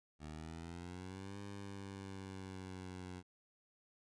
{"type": "exponential two-way sweep", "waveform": "15% pulse", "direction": "up then down", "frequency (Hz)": [74.9, 100.9, 90.5], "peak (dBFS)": -40, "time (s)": [0.19, 3.23], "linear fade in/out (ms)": 50, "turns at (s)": 1.4, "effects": ["resampled to 22050 Hz"]}